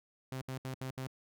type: tone bursts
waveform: sawtooth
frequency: 130.81 Hz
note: C3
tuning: in tune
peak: -34 dBFS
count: 5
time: 0.32-1.071 s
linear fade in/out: 2 ms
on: 95 ms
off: 69 ms
effects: none